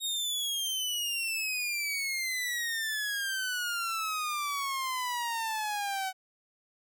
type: exponential sweep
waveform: sawtooth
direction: down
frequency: 3759 to 750 Hz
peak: -27 dBFS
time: 0-6.13 s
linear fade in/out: 50 ms
effects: none